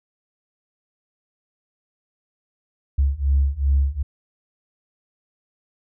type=beating tone pair; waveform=sine; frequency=68 / 70.6 Hz; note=C#2 / C#2; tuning=-33 / +32 cents; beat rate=2.6 Hz; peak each=-19 / -18 dBFS; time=2.98-4.03 s; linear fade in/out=10 ms; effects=tanh soft clip ceiling -10 dBFS